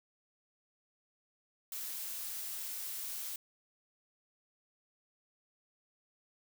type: noise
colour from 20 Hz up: blue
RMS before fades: -41 dBFS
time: 1.72-3.36 s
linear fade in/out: 2 ms
effects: none